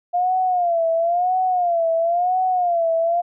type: tone with vibrato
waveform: sine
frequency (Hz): 700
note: F5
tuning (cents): +4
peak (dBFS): -16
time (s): 0.13-3.22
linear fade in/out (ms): 20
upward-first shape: sine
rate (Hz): 0.98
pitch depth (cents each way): 110
effects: none